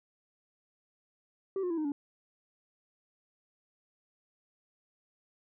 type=tone with pitch steps; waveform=sine; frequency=386.6 / 358.6 / 332.7 / 308.6 / 286.3 Hz; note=G4 / F4 / E4 / D#4 / D4; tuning=-24 / +46 / +16 / -14 / -44 cents; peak=-27 dBFS; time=1.56-1.92 s; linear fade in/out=2 ms; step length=72 ms; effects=tanh soft clip ceiling -29 dBFS